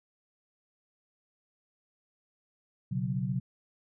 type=chord; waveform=sine; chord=B suspended second; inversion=none; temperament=equal; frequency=123.47 / 138.59 / 185 Hz; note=B2 / C#3 / F#3; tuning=0 / 0 / 0 cents; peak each=-33 dBFS; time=2.91-3.4 s; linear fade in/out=10 ms; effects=none